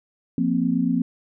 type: chord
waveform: sine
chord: F suspended fourth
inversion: none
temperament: equal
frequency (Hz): 174.61 / 233.1 / 261.6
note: F3 / Bb3 / C4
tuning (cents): 0 / 0 / 0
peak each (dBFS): -24 / -23 / -22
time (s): 0.38-1.02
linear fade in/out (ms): 2
effects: none